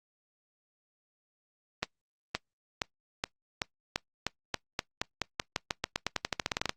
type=accelerating click train; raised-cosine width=0.2 ms; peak=-11 dBFS; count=27; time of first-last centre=1.83-6.694 s; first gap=520 ms; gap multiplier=0.9; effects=noise-tail reverb RT60 0.1 s tail -21 dB re dry + Opus 24 kbps